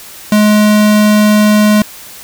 square tone, 210.8 Hz, G#3, 26 cents sharp, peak -6 dBFS, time 0.32-1.82 s, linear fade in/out 2 ms, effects white hiss -32 dBFS RMS until 2.23 s

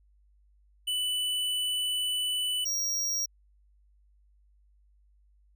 square tone pair in turn, 2983 / 5649 Hz, F#7 / F8, +13 / +19 cents, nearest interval major seventh, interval 1106 cents, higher second, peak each -28 / -28 dBFS, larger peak neither, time 0.87-2.65 / 2.65-3.26 s, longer first, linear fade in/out 10 ms, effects added 50 Hz sine -60 dBFS peak until 5.55 s

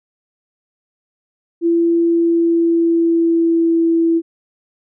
sine tone with pitch glide, 337.3 to 331.5 Hz, E4 to E4, +40 to +10 cents, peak -11 dBFS, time 1.61-4.22 s, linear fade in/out 50 ms, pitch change -30 cents, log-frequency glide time 1.97-3.82 s, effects none

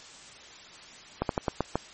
slowing click train, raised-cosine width 1 ms, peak -11 dBFS, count 6, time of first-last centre 1.22-1.756 s, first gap 72 ms, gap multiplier 1.2, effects white hiss -48 dBFS RMS until 1.93 s + MP3 32 kbps

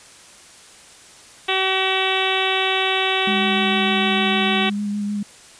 harmonic tone, 380 Hz, F#4, 46 cents sharp, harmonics 1 / 2 / 3 / 4 / 5 / 6 / 7 / 8 / 9 / 10, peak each -25 / -25 / -28 / -30 / -28 / -27 / -25 / -27 / -27 / -28 dBFS, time 1.48-4.7 s, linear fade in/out 10 ms
sine tone with vibrato, 205.6 Hz, G#3, 17 cents flat, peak -21 dBFS, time 3.27-5.23 s, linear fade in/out 5 ms, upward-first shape square, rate 6.6 Hz, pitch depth 14 cents each way
effects white hiss -45 dBFS RMS until 5.59 s + resampled to 22050 Hz

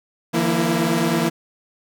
sawtooth tone cluster, 150.9 / 169.8 / 232.8 / 330.5 Hz, D3 / F3 / A#3 / E4, +47 / -48 / -2 / +5 cents, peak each -25 / -18 / -18 / -19 dBFS, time 0.33-1.3 s, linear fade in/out 20 ms, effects none

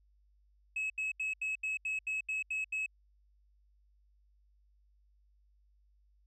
sine tone bursts, 2575 Hz, E7, 41 cents flat, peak -30 dBFS, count 10, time 0.76-2.862 s, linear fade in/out 5 ms, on 140 ms, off 78 ms, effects tanh soft clip ceiling -31 dBFS + added 50 Hz sine -65 dBFS peak until 6.26 s

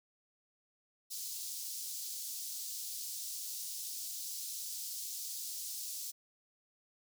pink high-pass noise, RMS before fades -42 dBFS, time 1.1-6.12 s, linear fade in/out 20 ms, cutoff 4700 Hz, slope 24 dB/octave, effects none

